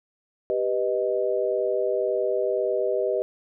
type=chord; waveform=sine; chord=G augmented; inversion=none; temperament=equal; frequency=392 / 493.9 / 622.3 Hz; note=G4 / B4 / D#5; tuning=0 / 0 / 0 cents; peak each=-26 dBFS; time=0.5-3.22 s; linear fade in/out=0 ms; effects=none